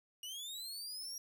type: linear sweep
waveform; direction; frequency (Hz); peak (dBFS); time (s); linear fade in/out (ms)
sawtooth; up; 2868 to 5700; -40; 0.23-1.18; 2
effects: none